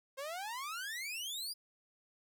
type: exponential sweep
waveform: sawtooth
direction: up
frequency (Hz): 523.3 to 4978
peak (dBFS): -36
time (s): 0.17-1.54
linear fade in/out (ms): 20
effects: none